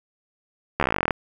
slowing click train, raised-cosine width 0.5 ms, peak -5 dBFS, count 17, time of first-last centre 0.8-1.108 s, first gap 13 ms, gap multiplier 1.05, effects 7-bit

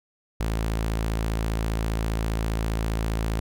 sawtooth tone, 55 Hz, A1, in tune, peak -20 dBFS, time 0.4-3.4 s, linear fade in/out 5 ms, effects none

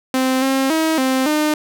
sawtooth tone with pitch steps, 260.2 / 267.5 / 319.3 / 261.7 / 303.6 Hz, C4 / C4 / D#4 / C4 / D#4, -9 / +38 / +45 / 0 / -42 cents, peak -11 dBFS, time 0.14-1.54 s, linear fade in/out 2 ms, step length 280 ms, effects none

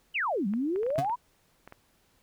sine exponential two-way sweep, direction down then up, 3100 to 187.3 to 1019 Hz, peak -26 dBFS, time 0.14-1.16 s, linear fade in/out 20 ms, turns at 0.47 s
clicks, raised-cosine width 0.5 ms, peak -30 dBFS, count 10, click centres 0.537 / 0.76 / 0.832 / 0.865 / 0.904 / 0.958 / 1.047 / 1.097 / 1.676 / 1.724 s
30% pulse tone with exponential decay, 138.59 Hz, C#3, in tune, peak -22 dBFS, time 0.98-1.08 s, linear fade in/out 5 ms, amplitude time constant 21 ms
effects pink hiss -67 dBFS RMS until 2.22 s

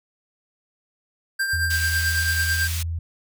square tone with tremolo, 1583 Hz, G6, 17 cents sharp, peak -20 dBFS, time 1.39-2.68 s, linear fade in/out 10 ms, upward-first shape triangle, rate 9.1 Hz, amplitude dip 55%
sine tone, 83.1 Hz, E2, 15 cents sharp, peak -24 dBFS, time 1.53-2.99 s, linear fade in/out 5 ms
pink high-pass noise, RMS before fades -31 dBFS, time 1.7-2.83 s, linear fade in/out 5 ms, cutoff 2600 Hz, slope 12 dB/octave
effects none

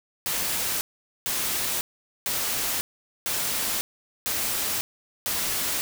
white noise bursts, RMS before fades -27 dBFS, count 6, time 0.26-5.81 s, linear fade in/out 0 ms, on 550 ms, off 450 ms, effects none

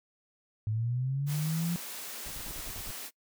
sine linear sweep, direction up, 105.5 to 174.61 Hz, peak -28 dBFS, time 0.67-1.76 s, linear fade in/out 0 ms
white high-pass noise, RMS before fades -41 dBFS, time 1.26-3.11 s, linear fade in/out 50 ms, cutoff 200 Hz, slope 24 dB/octave
brown noise with tremolo, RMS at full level -42 dBFS, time 2.26-2.91 s, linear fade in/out 0 ms, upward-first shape square, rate 10 Hz, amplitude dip 80%
effects noise-tail reverb RT60 0.1 s tail -23 dB re dry

